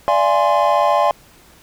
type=chord; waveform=triangle; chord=D half-diminished seventh; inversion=none; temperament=equal with one note detuned; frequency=587.3 / 681.7 / 830.6 / 1046.5 Hz; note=D5 / F5 / Ab5 / C6; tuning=0 / -42 / 0 / 0 cents; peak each=-16 dBFS; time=0.08-1.11 s; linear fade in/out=0 ms; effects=pink hiss -48 dBFS RMS until 1.62 s